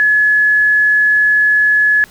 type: tone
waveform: sine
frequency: 1703 Hz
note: G#6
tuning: 43 cents sharp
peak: -8 dBFS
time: 0-2.04 s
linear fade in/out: 0 ms
effects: pink hiss -42 dBFS RMS until 2.1 s